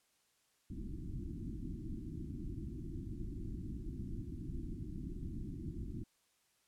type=low-pass noise; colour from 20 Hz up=pink; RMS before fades=-43 dBFS; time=0.7-6.04 s; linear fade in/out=5 ms; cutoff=350 Hz; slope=96 dB/octave; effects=white hiss -75 dBFS RMS until 6.67 s + low-pass 11000 Hz 12 dB/octave